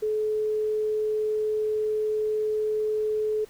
sine tone, 429.1 Hz, A4, 43 cents flat, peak -23 dBFS, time 0.02-3.45 s, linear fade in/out 10 ms, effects pink hiss -54 dBFS RMS until 3.49 s

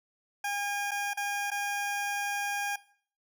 20% pulse tone with dropouts, 811 Hz, G#5, 41 cents flat, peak -25 dBFS, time 0.44-2.76 s, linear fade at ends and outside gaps 5 ms, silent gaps 0.91-0.915 / 1.135-1.172 / 1.504-1.515 s, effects noise-tail reverb RT60 0.5 s tail -19 dB re dry

